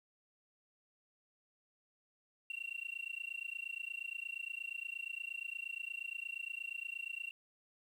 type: tone with amplitude modulation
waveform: sine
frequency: 2742 Hz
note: F7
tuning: 32 cents flat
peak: -35 dBFS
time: 2.5-7.31 s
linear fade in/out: 2 ms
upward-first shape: sine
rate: 28.5 Hz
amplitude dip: 100%
effects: tanh soft clip ceiling -35 dBFS + 11-bit